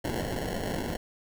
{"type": "noise with sample-and-hold", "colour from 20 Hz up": "violet", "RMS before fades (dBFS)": -32, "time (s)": [0.04, 0.97], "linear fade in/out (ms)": 10, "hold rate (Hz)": 1225, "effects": []}